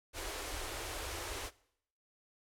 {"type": "band-stop noise", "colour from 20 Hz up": "pink", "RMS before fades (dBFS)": -41, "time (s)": [0.13, 1.51], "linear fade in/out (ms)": 50, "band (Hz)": [100, 300], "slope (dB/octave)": 48, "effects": ["noise-tail reverb RT60 0.7 s tail -21 dB re dry", "low-pass 12000 Hz 12 dB/octave"]}